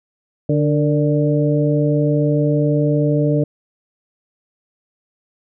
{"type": "harmonic tone with a mistuned harmonic", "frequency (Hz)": 147.3, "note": "D3", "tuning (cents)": 6, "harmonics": [1, 2, 3, 4], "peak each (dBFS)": [-16, -19, -21, -22], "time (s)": [0.49, 3.44], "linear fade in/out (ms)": 5, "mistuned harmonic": 3, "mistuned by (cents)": 53, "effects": []}